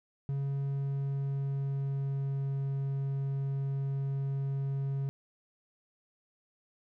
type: tone with pitch glide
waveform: triangle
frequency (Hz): 138.59 to 137.32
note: C#3 to C#3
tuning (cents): 0 to -16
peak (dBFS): -28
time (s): 0.29-5.09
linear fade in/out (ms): 0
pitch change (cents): -16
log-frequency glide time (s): 0.66-2.59
effects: none